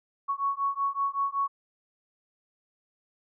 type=beating tone pair; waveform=sine; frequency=1108.7 / 1114 Hz; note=C#6 / C#6; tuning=0 / +8 cents; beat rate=5.3 Hz; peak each=-29 / -29 dBFS; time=0.28-1.48 s; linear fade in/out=20 ms; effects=none